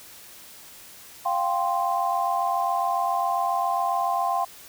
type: chord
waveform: sine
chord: F suspended second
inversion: none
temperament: just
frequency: 698.5 / 785.8 / 1047.7 Hz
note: F5 / G5 / C6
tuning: 0 / +4 / +2 cents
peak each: -26 dBFS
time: 1.25-4.45 s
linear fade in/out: 10 ms
effects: white hiss -46 dBFS RMS until 4.68 s